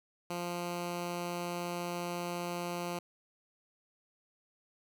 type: tone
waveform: 10% pulse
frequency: 174.61 Hz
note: F3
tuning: in tune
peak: -27 dBFS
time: 0.3-2.99 s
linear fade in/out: 5 ms
effects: none